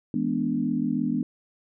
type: chord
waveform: sine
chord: E dominant seventh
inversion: none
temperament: equal with one note detuned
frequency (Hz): 164.81 / 210.4 / 246.9 / 293.7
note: E3 / G#3 / B3 / D4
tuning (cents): 0 / +23 / 0 / 0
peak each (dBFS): -32 / -29 / -26 / -29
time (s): 0.14-1.23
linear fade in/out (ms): 2
effects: none